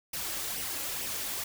white noise with flanger, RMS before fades -35 dBFS, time 0.13-1.44 s, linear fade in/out 5 ms, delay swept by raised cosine 0.35 to 3.65 ms, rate 2.2 Hz, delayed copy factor +0.55, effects none

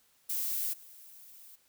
violet noise with level steps, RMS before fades -33 / -53 dBFS, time 0.29-1.56 s, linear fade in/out 10 ms, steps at 0.72 s, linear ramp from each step 20 ms, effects white hiss -68 dBFS RMS until 1.68 s

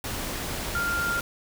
sine tone in noise, 1396.9 Hz, F6, in tune, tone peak -25 dBFS, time 0.75-1.2 s, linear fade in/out 2 ms, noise pink, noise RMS -32 dBFS, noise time 0.04-1.21 s, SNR +4 dB, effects none

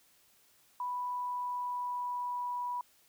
sine tone with pitch glide, 987.8 to 979.3 Hz, B5 to B5, 0 to -15 cents, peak -33 dBFS, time 0.8-2.81 s, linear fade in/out 2 ms, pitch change -15 cents, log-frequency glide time 1.11-2.54 s, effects white hiss -66 dBFS RMS until 3.08 s

